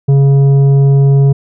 triangle tone with tanh clipping, 138.59 Hz, C#3, in tune, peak -6 dBFS, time 0.08-1.33 s, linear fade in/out 10 ms, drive 12 dB, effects none

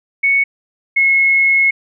sine tone pair in turn, 2217 / 2175 Hz, C#7 / C#7, 0 / -33 cents, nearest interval unison, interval 33 cents, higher first, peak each -10 / -9 dBFS, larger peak second, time 0.23-0.44 / 0.96-1.71 s, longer second, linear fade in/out 10 ms, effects none

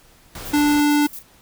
pink noise, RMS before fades -34 dBFS, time 0.35-0.8 s, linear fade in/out 2 ms
violet noise with tremolo, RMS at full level -34 dBFS, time 0.45-1.23 s, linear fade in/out 10 ms, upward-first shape square, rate 8.8 Hz, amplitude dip 70%
square tone, 293.7 Hz, D4, in tune, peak -15 dBFS, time 0.53-1.07 s, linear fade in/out 10 ms
effects pink hiss -52 dBFS RMS until 1.41 s

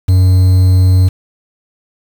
triangle tone with quantisation, 92.5 Hz, F#2, in tune, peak -3 dBFS, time 0.08-1.09 s, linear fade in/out 10 ms, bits 5, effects none

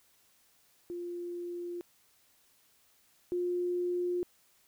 sine tone pair in turn, 349.2 / 354.9 Hz, F4 / F4, 0 / +28 cents, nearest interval unison, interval 28 cents, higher second, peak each -36 / -29 dBFS, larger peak second, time 0.9-1.81 / 3.32-4.23 s, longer neither, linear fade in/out 0 ms, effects white hiss -67 dBFS RMS until 4.67 s

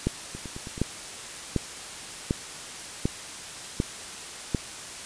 two click trains, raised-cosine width 3 ms, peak -10 / -24 dBFS, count 7 / 5, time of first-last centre 0.07-4.548 / 0.35-0.779 s, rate 1.34 / 9.33 Hz, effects white hiss -39 dBFS RMS until 5.05 s + resampled to 22050 Hz

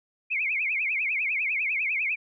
sine tone with vibrato, 2349 Hz, D7, in tune, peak -24 dBFS, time 0.3-2.16 s, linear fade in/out 20 ms, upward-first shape triangle, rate 10 Hz, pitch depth 220 cents each way, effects none

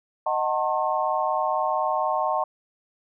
sine chord, D# diminished seventh, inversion none, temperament just, 622.3 / 746.7 / 896 / 1075.3 Hz, D#5 / F#5 / A5 / C6, 0 / +16 / +31 / +47 cents, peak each -27 dBFS, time 0.26-2.44 s, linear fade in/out 5 ms, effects none

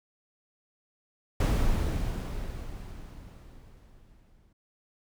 brown noise with exponential decay, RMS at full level -22 dBFS, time 1.4-4.53 s, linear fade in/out 5 ms, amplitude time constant 680 ms, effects none

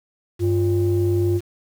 sine tone pair together, 98 / 349.2 Hz, G2 / F4, 0 / 0 cents, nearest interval octave + minor seventh, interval 2200 cents, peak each -18 dBFS, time 0.39-1.41 s, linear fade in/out 50 ms, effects tanh soft clip ceiling -11 dBFS + 7-bit

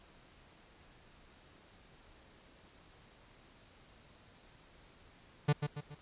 45% pulse tone with echo, 146.83 Hz, D3, in tune, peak -25 dBFS, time 5.48-5.53 s, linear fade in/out 10 ms, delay 140 ms, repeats 3, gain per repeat -7 dB, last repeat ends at 5.95 s, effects pink hiss -61 dBFS RMS until 6.01 s + resampled to 8000 Hz

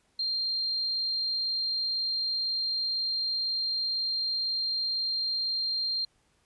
sine tone, 4186 Hz, C8, in tune, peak -27 dBFS, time 0.19-6.05 s, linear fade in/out 5 ms, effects pink hiss -69 dBFS RMS until 6.45 s + resampled to 24000 Hz

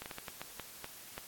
slowing click train, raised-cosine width 0.3 ms, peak -25 dBFS, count 9, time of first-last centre 0.02-1.18 s, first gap 39 ms, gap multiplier 1.36, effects white hiss -51 dBFS RMS until 1.27 s + AAC 64 kbps

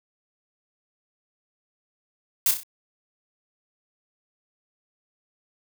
blue noise with echo, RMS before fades -20 dBFS, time 2.46-2.51 s, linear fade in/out 2 ms, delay 31 ms, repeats 4, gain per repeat -6 dB, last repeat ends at 2.634 s, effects none

